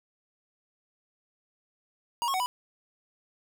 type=tone with pitch steps; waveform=square; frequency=950 / 1091 / 748 / 989 Hz; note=A#5 / C#6 / F#5 / B5; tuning=+33 / -28 / +19 / +2 cents; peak=-27 dBFS; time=2.22-2.46 s; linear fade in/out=0 ms; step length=60 ms; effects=none